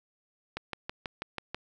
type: click train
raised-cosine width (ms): 0.3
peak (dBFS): -18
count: 7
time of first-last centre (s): 0.57-1.546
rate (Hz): 6.15
effects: none